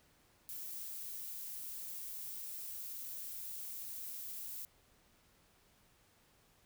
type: noise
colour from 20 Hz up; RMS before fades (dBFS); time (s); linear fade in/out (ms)
violet; -45; 0.49-4.65; 0
effects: pink hiss -69 dBFS RMS until 6.65 s